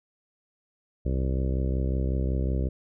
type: harmonic tone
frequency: 65.41 Hz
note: C2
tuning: in tune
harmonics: 1 / 2 / 3 / 4 / 5 / 6 / 7 / 8 / 9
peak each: -25 / -31 / -35 / -38 / -38 / -39 / -42 / -42 / -44 dBFS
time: 1.05-2.69 s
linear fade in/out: 10 ms
effects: none